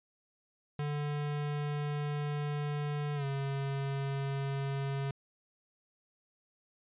square tone with pitch glide, 146.83 to 137.79 Hz, D3 to C#3, 0 to -10 cents, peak -33 dBFS, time 0.79-5.11 s, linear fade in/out 2 ms, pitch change -110 cents, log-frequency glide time 3.15-3.25 s, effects resampled to 8000 Hz

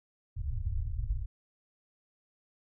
pink low-pass noise, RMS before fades -33 dBFS, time 0.36-1.26 s, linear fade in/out 10 ms, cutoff 120 Hz, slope 96 dB/octave, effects none

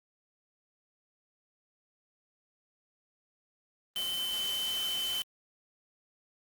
sine tone in noise, 3060 Hz, G7, 42 cents flat, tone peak -31 dBFS, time 3.96-5.22 s, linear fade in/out 0 ms, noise white, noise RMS -40 dBFS, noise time 3.96-5.22 s, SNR +6 dB, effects Opus 32 kbps

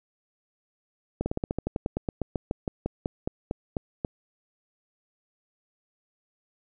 slowing click train, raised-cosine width 2 ms, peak -14 dBFS, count 22, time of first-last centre 1.21-4.048 s, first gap 50 ms, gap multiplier 1.09, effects none

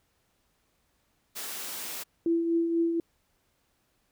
white high-pass noise, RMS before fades -37 dBFS, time 1.35-2.04 s, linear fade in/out 20 ms, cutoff 210 Hz, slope 12 dB/octave
sine tone with tremolo, 334.5 Hz, E4, 25 cents sharp, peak -21 dBFS, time 2.26-3 s, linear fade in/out 2 ms, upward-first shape triangle, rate 4.1 Hz, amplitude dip 50%
effects pink hiss -72 dBFS RMS until 4.11 s

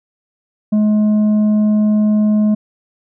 sine tone with tanh clipping, 211.9 Hz, G#3, 35 cents sharp, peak -11 dBFS, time 0.72-2.55 s, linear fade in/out 10 ms, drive 5 dB, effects none

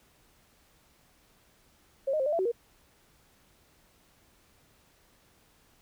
sine tone with pitch steps, 542 / 617 / 530 / 597 / 671 / 376.7 / 471.2 Hz, C#5 / D#5 / C5 / D5 / E5 / F#4 / A#4, -39 / -15 / +22 / +28 / +31 / +31 / +19 cents, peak -25 dBFS, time 2.07-2.518 s, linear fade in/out 10 ms, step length 64 ms, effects pink hiss -64 dBFS RMS until 5.81 s

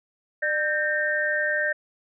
sine tone cluster, 600 / 1572 / 1829 Hz, D5 / G6 / A#6, +37 / +4 / -33 cents, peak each -28 / -26 / -25 dBFS, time 0.42-1.73 s, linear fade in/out 10 ms, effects none

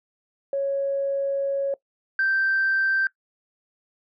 sine tone pair in turn, 553 / 1564.1 Hz, C#5 / G6, -4 / -4 cents, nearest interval octave + tritone, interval 1800 cents, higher second, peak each -21 / -18 dBFS, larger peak second, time 0.53-1.74 / 2.19-3.07 s, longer first, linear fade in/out 2 ms, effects noise-tail reverb RT60 0.1 s tail -20 dB re dry + tanh soft clip ceiling -15 dBFS

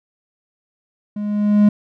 triangle tone with level ramp, 207.7 Hz, G#3, in tune, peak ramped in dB -21 to -5 dBFS, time 1.16-1.69 s, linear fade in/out 5 ms, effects none

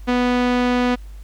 sawtooth tone with low-pass filter, 246.9 Hz, B3, in tune, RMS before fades -18 dBFS, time 0.07-0.96 s, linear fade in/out 20 ms, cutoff 3400 Hz, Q 0.81, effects added 50 Hz sine -33 dBFS peak until 1.23 s + pink hiss -54 dBFS RMS until 1.23 s

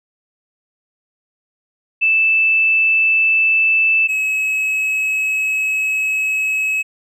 sine / triangle tone pair in turn, 2637 / 2569 Hz, E7 / E7, 0 / -45 cents, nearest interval unison, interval 45 cents, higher first, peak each -11 / -14 dBFS, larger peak first, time 2.01-4.08 / 4.08-6.83 s, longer second, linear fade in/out 20 ms, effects none

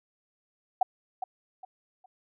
sine tone with echo, 751 Hz, F#5, 26 cents sharp, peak -18 dBFS, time 0.81-0.83 s, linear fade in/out 5 ms, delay 410 ms, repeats 3, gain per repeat -11 dB, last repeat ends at 2.06 s, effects none

